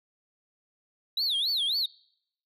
sine tone with vibrato, 3802 Hz, A#7, 33 cents sharp, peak -22 dBFS, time 1.17-1.86 s, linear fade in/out 5 ms, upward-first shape sine, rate 3.7 Hz, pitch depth 300 cents each way, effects noise-tail reverb RT60 0.7 s tail -26 dB re dry + tanh soft clip ceiling -24 dBFS

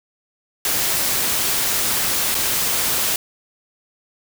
white noise with dropouts, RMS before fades -20 dBFS, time 0.65-3.16 s, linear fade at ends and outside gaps 1 ms, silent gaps 2.345-2.351 s, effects none

